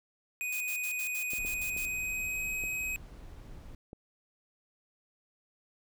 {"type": "tone with pitch glide", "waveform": "square", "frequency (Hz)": [2489, 2530], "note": ["D#7", "D#7"], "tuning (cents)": [0, 28], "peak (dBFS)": -33, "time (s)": [0.41, 2.96], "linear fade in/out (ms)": 0, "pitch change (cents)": 28, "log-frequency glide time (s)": [1.46, 2.48]}
{"type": "noise bursts", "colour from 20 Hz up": "blue", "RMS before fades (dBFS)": -41, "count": 9, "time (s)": [0.52, 1.856], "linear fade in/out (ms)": 5, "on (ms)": 88, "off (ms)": 68}
{"type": "clicks", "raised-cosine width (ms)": 2, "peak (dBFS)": -31, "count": 5, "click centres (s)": [1.334, 1.449, 1.765, 2.638, 3.931]}
{"type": "noise", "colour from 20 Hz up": "brown", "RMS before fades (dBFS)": -47, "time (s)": [1.38, 3.75], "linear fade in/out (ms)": 2}
{"effects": []}